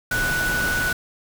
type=tone in noise; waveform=sine; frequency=1480 Hz; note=F#6; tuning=in tune; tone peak=-21 dBFS; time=0.11-0.93 s; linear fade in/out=5 ms; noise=pink; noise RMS=-27 dBFS; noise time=0.11-0.93 s; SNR=+3 dB; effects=none